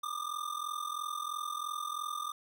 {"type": "ring-modulated tone", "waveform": "square", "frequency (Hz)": 1200, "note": "D6", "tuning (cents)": 37, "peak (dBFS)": -33, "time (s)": [0.03, 2.32], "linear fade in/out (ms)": 5, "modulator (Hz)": 21.5, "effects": []}